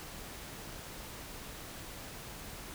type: silence
effects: pink hiss -46 dBFS RMS until 2.74 s